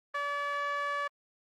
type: tone with band-pass filter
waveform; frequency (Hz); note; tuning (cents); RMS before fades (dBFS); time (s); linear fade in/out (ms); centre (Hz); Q
sawtooth; 574; D5; -40; -33; 0.14-1.08; 10; 1400; 3.6
effects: Opus 24 kbps